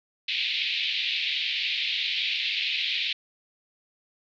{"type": "band-pass noise", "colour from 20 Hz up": "white", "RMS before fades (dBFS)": -28, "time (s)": [0.28, 3.13], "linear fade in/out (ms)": 5, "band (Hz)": [2200, 4000], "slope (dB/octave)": 48, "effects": []}